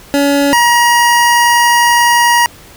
25% pulse tone pair in turn, 282.8 / 951.2 Hz, C#4 / A#5, +35 / +35 cents, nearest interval octave + major sixth, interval 2100 cents, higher second, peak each -5 / -3 dBFS, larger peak second, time 0.14-0.53 / 0.53-2.46 s, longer second, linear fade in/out 0 ms, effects pink hiss -38 dBFS RMS until 2.76 s

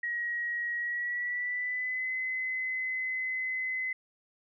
sine tone with pitch glide, 1899 to 2035 Hz, A#6 to C7, +32 to -49 cents, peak -30 dBFS, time 0.03-3.93 s, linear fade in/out 5 ms, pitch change +119 cents, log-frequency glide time 0.76-2.12 s, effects none

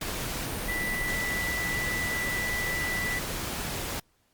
sine tone in noise, 1975.5 Hz, B6, in tune, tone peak -29 dBFS, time 0.68-3.19 s, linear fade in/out 5 ms, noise pink, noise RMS -33 dBFS, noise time 0.01-4 s, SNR +1 dB, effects pink hiss -69 dBFS RMS until 4.33 s + Opus 48 kbps

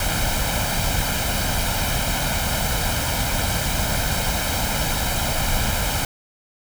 pink noise with comb filter, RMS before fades -22 dBFS, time 0-6.05 s, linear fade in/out 2 ms, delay 1.3 ms, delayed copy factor +0.65, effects none

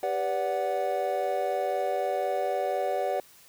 triangle chord, G major seventh, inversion none, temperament equal with one note detuned, 392 / 493.9 / 577.9 / 740 Hz, G4 / B4 / D5 / F#5, 0 / 0 / -28 / 0 cents, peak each -32 / -31 / -28 / -28 dBFS, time 0.03-3.2 s, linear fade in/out 2 ms, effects white hiss -55 dBFS RMS until 3.48 s

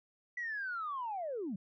sine linear sweep, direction down, 1975.5 to 170 Hz, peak -35 dBFS, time 0.37-1.56 s, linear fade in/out 5 ms, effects tanh soft clip ceiling -31 dBFS

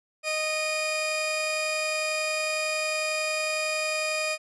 sawtooth tone pair together, 621 / 2453 Hz, D#5 / D#7, -3 / -25 cents, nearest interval 2 octaves, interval 2378 cents, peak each -25 dBFS, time 0.23-4.38 s, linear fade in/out 50 ms, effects resampled to 22050 Hz

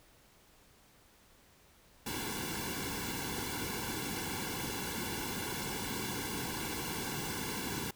pink noise with comb filter, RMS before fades -38 dBFS, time 2.06-7.91 s, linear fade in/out 5 ms, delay 1.6 ms, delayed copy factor -0.95, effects pink hiss -63 dBFS RMS until 7.95 s

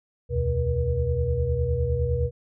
sine tone cluster, 72.8 / 82.6 / 124.8 / 481.1 Hz, D2 / E2 / B2 / B4, -15 / +4 / +19 / -45 cents, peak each -27 dBFS, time 0.29-2.31 s, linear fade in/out 50 ms, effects none

